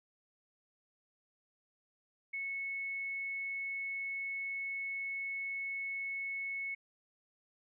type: tone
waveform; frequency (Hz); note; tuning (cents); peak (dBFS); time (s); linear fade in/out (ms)
sine; 2201; C#7; -13; -36; 2.33-6.75; 10
effects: none